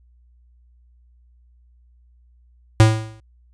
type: tone with exponential decay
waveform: square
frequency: 110 Hz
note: A2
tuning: in tune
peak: -6 dBFS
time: 2.8-3.2 s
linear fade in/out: 0 ms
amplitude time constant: 85 ms
effects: added 60 Hz sine -51 dBFS peak until 3.53 s + resampled to 22050 Hz